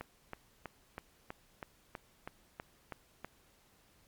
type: click train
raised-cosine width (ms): 0.5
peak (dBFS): -26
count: 11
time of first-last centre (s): 0.01-3.246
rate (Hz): 3.09
effects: pink hiss -67 dBFS RMS until 4.07 s + MP3 96 kbps